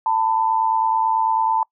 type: tone pair together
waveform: sine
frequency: 890.9 / 1000 Hz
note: A5 / B5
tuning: +21 / +21 cents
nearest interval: major second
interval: 200 cents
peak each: -17 / -22 dBFS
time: 0.06-1.63 s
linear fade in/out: 2 ms
effects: noise-tail reverb RT60 0.1 s tail -26 dB re dry